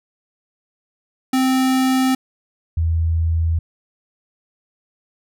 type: tone pair in turn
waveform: square / sine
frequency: 260.6 / 82.08 Hz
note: C4 / E2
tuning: -7 / -7 cents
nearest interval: octave + minor sixth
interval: 2000 cents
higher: first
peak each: -15 dBFS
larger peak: neither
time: 1.33-2.15 / 2.77-3.59 s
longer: neither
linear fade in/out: 5 ms
effects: none